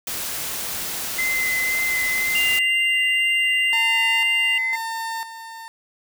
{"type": "noise", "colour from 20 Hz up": "white", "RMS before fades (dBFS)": -28, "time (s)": [0.07, 2.59], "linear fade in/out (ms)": 2}
{"type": "tone with vibrato", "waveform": "sine", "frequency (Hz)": 2054, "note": "C7", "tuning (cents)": -33, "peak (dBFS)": -20, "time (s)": [1.18, 4.76], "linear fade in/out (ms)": 10, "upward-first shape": "sine", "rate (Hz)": 2, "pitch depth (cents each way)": 15}
{"type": "tone", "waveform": "triangle", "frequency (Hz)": 2792, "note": "F7", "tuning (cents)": -1, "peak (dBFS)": -18, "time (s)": [2.35, 4.58], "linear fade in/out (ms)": 2}
{"type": "tone with tremolo", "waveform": "30% pulse", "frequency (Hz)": 905, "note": "A5", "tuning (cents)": 48, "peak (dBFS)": -23, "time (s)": [3.73, 5.68], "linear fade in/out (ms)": 0, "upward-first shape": "square", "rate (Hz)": 1, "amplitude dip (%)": 65}
{"effects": []}